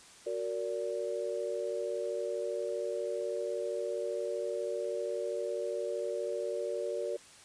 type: chord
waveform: sine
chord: Gb augmented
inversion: none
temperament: just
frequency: 370 / 462.5 / 578.1 Hz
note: Gb4 / Bb4 / D5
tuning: 0 / -14 / -27 cents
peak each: -38 / -36 / -36 dBFS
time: 0.26-7.17 s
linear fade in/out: 10 ms
effects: white hiss -55 dBFS RMS until 7.44 s + resampled to 22050 Hz